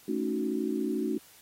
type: chord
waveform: sine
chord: D# half-diminished seventh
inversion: second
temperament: equal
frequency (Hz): 220 / 277.2 / 311.1 / 370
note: A3 / C#4 / D#4 / F#4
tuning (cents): 0 / 0 / 0 / 0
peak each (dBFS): -33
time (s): 0.08-1.18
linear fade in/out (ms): 5
effects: white hiss -56 dBFS RMS until 1.41 s + AAC 48 kbps